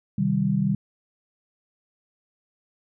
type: chord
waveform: sine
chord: C minor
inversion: none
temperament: equal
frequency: 130.81 / 155.56 / 196 Hz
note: C3 / Eb3 / G3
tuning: 0 / 0 / 0 cents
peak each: -27 / -25 / -22 dBFS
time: 0.18-0.75 s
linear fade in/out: 5 ms
effects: none